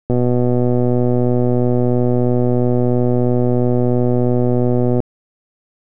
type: click train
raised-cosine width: 2 ms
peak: -4 dBFS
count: 604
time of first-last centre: 0.1-5.002 s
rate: 123 Hz
effects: none